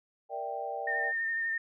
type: chord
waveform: sine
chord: E half-diminished seventh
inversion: second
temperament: equal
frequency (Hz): 466.2 / 587.3 / 659.3 / 784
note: Bb4 / D5 / E5 / G5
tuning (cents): 0 / 0 / 0 / 0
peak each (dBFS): -41 / -39 / -41 / -36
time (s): 0.29-1.13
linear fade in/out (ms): 50
type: tone with vibrato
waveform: sine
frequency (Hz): 1820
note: A#6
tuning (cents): -42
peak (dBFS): -29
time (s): 0.87-1.58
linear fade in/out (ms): 5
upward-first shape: sine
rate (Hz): 12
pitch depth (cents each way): 26
effects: none